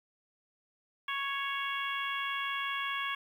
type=harmonic tone; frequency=554.4 Hz; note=C#5; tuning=in tune; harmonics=2 / 3 / 4 / 5 / 6; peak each=-36 / -38 / -39 / -40 / -41 dBFS; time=1.08-3.15 s; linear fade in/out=5 ms; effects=10-bit